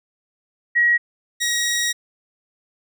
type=tone pair in turn; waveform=sine / 15% pulse; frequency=1905 / 1897.2 Hz; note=A#6 / A#6; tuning=+37 / +30 cents; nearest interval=unison; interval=7 cents; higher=first; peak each=-13 dBFS; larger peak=neither; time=0.75-0.98 / 1.4-1.93 s; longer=second; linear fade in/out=20 ms; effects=none